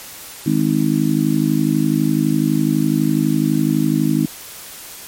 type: harmonic tone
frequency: 52 Hz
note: G#1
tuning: 3 cents sharp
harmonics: 3 / 4 / 5 / 6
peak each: -19 / -20 / -18 / -19 dBFS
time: 0.46-4.26 s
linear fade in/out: 5 ms
effects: white hiss -35 dBFS RMS until 5.07 s + MP3 64 kbps